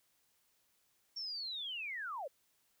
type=linear sweep; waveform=sine; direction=down; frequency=5550 to 486.7 Hz; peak=-39 dBFS; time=1.16-2.28 s; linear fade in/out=10 ms; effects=white hiss -75 dBFS RMS until 2.8 s